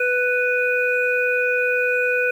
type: harmonic tone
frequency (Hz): 495.5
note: B4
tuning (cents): +6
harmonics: 1 / 3 / 5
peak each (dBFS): -21 / -21 / -23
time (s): 0-2.31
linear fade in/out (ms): 5
effects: 8-bit